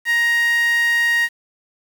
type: tone with high-pass filter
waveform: sawtooth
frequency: 938 Hz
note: A#5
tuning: 11 cents sharp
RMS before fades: -17 dBFS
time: 0.05-1.29 s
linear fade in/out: 50 ms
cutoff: 1900 Hz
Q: 6.7
effects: 7-bit